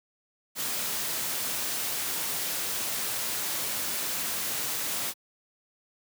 white noise, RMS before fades -31 dBFS, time 0.55-5.14 s, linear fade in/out 50 ms, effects high-pass 100 Hz 12 dB/octave

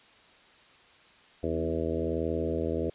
harmonic tone with a mistuned harmonic, 81.3 Hz, E2, 23 cents flat, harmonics 1 / 2 / 3 / 4 / 5 / 6 / 7 / 8, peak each -35 / -39 / -36 / -34 / -34 / -34 / -38 / -40 dBFS, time 1.43-2.9 s, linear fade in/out 5 ms, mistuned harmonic 3, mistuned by +17 cents, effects white hiss -57 dBFS RMS until 2.94 s + resampled to 8000 Hz

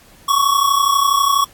square tone pair together, 1100 / 1132.2 Hz, C#6 / C#6, -14 / +36 cents, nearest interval unison, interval 50 cents, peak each -16 dBFS, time 0.28-1.45 s, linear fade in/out 10 ms, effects pink hiss -47 dBFS RMS until 1.53 s + AAC 64 kbps

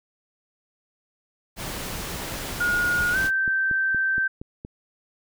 pink noise, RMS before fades -32 dBFS, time 1.56-3.31 s, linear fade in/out 50 ms
sine tone with pitch glide, 1436 to 1556.9 Hz, F6 to G6, +48 to -12 cents, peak -20 dBFS, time 2.6-4.28 s, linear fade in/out 10 ms, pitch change +140 cents, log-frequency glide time 3.12-3.17 s
click train, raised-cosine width 3 ms, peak -23 dBFS, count 8, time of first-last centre 3.01-4.649 s, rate 4.27 Hz
effects none

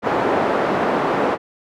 pink band-pass noise, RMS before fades -19 dBFS, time 0.02-1.38 s, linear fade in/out 50 ms, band 330 to 1100 Hz, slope 12 dB/octave, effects none

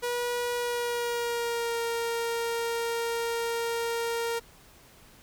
sawtooth tone with pitch glide, 484 to 464.8 Hz, B4 to A#4, -35 to -5 cents, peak -24 dBFS, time 0.02-4.4 s, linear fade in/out 20 ms, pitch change -70 cents, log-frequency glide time 0.55-1.8 s, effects pink hiss -55 dBFS RMS until 5.22 s

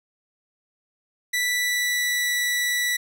sawtooth tone with pitch glide, 1971 to 1957.4 Hz, B6 to B6, -4 to -16 cents, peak -18 dBFS, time 1.33-2.97 s, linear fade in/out 10 ms, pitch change -12 cents, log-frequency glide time 1.49-2.41 s, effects none

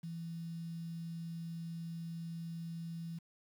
sine tone with quantisation, 166.7 Hz, E3, 20 cents sharp, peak -40 dBFS, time 0.03-3.19 s, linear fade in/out 10 ms, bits 10, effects none

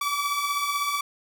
sawtooth beating tone pair, 1138 / 1154 Hz, C#6 / D6, +45 / -31 cents, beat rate 16 Hz, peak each -27 / -22 dBFS, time 0.01-1.01 s, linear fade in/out 5 ms, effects none

